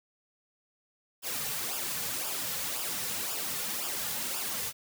white noise with flanger, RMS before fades -34 dBFS, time 1.22-4.73 s, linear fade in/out 50 ms, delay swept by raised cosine 0.48 to 3.18 ms, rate 1.9 Hz, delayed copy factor -0.65, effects none

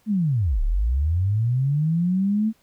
sine linear two-way sweep, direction down then up, 224 to 32.8 to 224 Hz, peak -18 dBFS, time 0.06-2.53 s, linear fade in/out 50 ms, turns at 0.62 s, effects pink hiss -62 dBFS RMS until 2.62 s

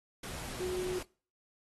sine tone in noise, 365.7 Hz, F#4, 20 cents flat, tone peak -33 dBFS, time 0.6-0.99 s, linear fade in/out 5 ms, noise pink, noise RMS -43 dBFS, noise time 0.23-1.03 s, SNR +7 dB, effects noise-tail reverb RT60 0.4 s tail -23 dB re dry + AAC 32 kbps

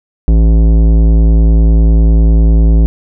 sine tone with tanh clipping, 55 Hz, A1, in tune, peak -6 dBFS, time 0.28-2.86 s, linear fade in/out 0 ms, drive 15 dB, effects none

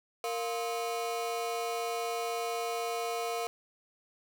35% pulse ring-modulated tone, 582 Hz, D5, 16 cents flat, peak -27 dBFS, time 0.24-3.47 s, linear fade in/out 0 ms, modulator 118 Hz, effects none

